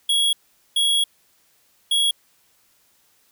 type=tone bursts at uneven times; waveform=square; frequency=3325 Hz; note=G#7; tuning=1 cent sharp; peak=-17 dBFS; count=3; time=0.09-0.33 / 0.76-1.04 / 1.91-2.11 s; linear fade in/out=5 ms; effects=white hiss -61 dBFS RMS until 3.31 s